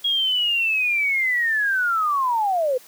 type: linear sweep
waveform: sine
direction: down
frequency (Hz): 3309 to 485.9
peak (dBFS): -18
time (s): 0.04-2.78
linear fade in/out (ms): 10
effects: white hiss -48 dBFS RMS until 2.87 s + high-pass 150 Hz 12 dB/octave